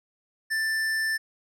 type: tone with hard clipping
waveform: sine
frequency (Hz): 1770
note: A6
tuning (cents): +10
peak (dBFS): -26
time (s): 0.5-1.18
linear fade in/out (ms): 20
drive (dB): 12
effects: none